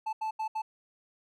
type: tone bursts at uneven times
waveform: triangle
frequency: 875 Hz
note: A5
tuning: 10 cents flat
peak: -28 dBFS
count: 4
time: 0.06-0.13 / 0.21-0.31 / 0.39-0.48 / 0.55-0.62 s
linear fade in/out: 10 ms
effects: none